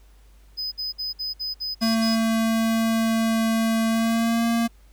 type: tone bursts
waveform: triangle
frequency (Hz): 5020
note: D#8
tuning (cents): +15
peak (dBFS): -25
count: 8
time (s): 0.57-2.162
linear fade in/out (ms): 20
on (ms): 150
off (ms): 56
type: tone with pitch glide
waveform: square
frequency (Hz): 225.1 to 231.6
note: A3 to A#3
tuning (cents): +40 to -11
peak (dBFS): -20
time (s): 1.81-4.68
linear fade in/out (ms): 20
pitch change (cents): +49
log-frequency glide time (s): 3.89-4.47
effects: added 50 Hz sine -49 dBFS peak until 4.92 s + pink hiss -61 dBFS RMS until 4.92 s